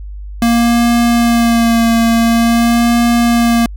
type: tone with vibrato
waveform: square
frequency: 233.1 Hz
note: A#3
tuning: in tune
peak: -9 dBFS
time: 0.42-3.66 s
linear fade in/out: 2 ms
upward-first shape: sine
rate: 0.47 Hz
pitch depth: 24 cents each way
effects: added 50 Hz sine -24 dBFS peak until 3.76 s